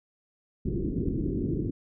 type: low-pass noise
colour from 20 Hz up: white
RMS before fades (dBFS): -29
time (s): 0.65-1.71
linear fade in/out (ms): 10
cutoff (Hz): 370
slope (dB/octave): 48
effects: none